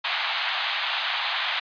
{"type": "band-pass noise", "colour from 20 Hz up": "white", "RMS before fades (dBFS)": -27, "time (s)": [0.04, 1.6], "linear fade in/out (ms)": 10, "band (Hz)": [700, 4000], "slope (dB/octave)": 48, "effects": ["resampled to 11025 Hz"]}